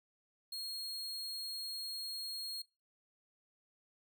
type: tone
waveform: 40% pulse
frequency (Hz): 4270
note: C8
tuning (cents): +34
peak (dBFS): -39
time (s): 0.52-2.62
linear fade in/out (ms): 5
effects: noise-tail reverb RT60 0.3 s tail -25 dB re dry